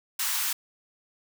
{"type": "high-pass noise", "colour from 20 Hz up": "white", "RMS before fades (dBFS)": -28, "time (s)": [0.19, 0.53], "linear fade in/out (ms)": 5, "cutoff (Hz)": 870, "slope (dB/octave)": 48, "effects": []}